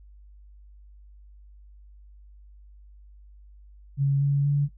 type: tone with pitch steps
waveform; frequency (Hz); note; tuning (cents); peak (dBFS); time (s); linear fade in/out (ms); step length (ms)
sine; 139.1 / 141.2 / 143.34; C#3 / C#3 / D3; +6 / +32 / -42; -19; 3.97-4.69; 50; 240
effects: noise-tail reverb RT60 0.1 s tail -17 dB re dry + added 50 Hz sine -47 dBFS peak until 4.77 s